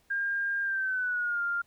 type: tone with pitch glide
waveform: sine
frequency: 1607 to 1399 Hz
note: G6 to F6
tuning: +43 to +3 cents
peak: -27 dBFS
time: 0.1-1.62 s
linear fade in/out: 10 ms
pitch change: -240 cents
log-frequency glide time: 0.62-1.42 s
effects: pink hiss -67 dBFS RMS until 1.66 s